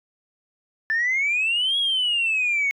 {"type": "exponential two-way sweep", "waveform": "sine", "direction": "up then down", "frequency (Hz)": [1751, 3342, 2190], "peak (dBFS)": -18, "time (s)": [0.9, 2.71], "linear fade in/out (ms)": 0, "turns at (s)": 1.78, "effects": ["tanh soft clip ceiling -16 dBFS"]}